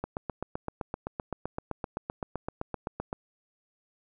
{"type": "click train", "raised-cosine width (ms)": 1, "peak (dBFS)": -18, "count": 25, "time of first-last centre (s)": [0.04, 3.129], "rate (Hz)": 7.77, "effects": []}